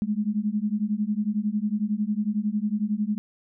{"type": "beating tone pair", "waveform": "sine", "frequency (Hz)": [204.7, 215.7], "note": ["G#3", "A3"], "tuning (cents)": [-25, -34], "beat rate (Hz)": 11, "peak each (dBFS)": -26, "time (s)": [0.02, 3.18], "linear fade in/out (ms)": 0, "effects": []}